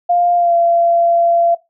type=tone with pitch glide; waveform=sine; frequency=701 to 683 Hz; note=F5 to F5; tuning=+6 to -39 cents; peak=-10 dBFS; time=0.09-1.55 s; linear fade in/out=10 ms; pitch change=-45 cents; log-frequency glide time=0.36-0.54 s; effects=noise-tail reverb RT60 0.2 s tail -17 dB re dry